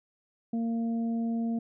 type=harmonic tone; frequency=230 Hz; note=A#3; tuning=23 cents flat; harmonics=1 / 2 / 3; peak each=-27 / -44 / -43 dBFS; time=0.53-1.59 s; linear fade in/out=5 ms; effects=none